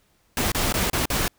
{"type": "noise with dropouts", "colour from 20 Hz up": "pink", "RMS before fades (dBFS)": -23, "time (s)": [0.37, 1.28], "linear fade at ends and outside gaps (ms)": 2, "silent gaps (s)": [[0.519, 0.547], [0.725, 0.74], [0.9, 0.931], [1.056, 1.101]], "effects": ["pink hiss -64 dBFS RMS until 1.38 s"]}